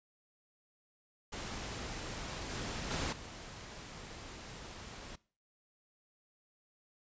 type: noise with level steps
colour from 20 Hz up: pink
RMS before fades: -42 / -40 / -36 / -48 dBFS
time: 1.32-5.16 s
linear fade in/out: 10 ms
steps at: 2.49 / 2.9 / 3.12 s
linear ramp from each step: 10 ms
effects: noise-tail reverb RT60 0.4 s tail -21 dB re dry + resampled to 16000 Hz